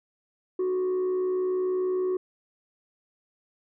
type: tone with frequency modulation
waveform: sine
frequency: 369.4 Hz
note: F#4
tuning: 3 cents flat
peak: -21 dBFS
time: 0.59-2.17 s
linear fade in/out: 5 ms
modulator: 66.6 Hz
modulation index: 0.21
effects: tanh soft clip ceiling -23 dBFS